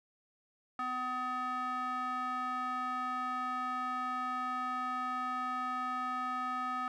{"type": "tone with band-pass filter", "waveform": "square", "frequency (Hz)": 252.3, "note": "B3", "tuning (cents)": 37, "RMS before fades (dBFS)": -36, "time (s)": [0.79, 6.88], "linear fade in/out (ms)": 2, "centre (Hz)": 1200, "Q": 3.7, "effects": []}